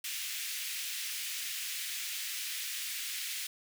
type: high-pass noise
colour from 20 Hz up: pink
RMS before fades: -38 dBFS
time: 0.04-3.47 s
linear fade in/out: 5 ms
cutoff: 2100 Hz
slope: 24 dB/octave
effects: none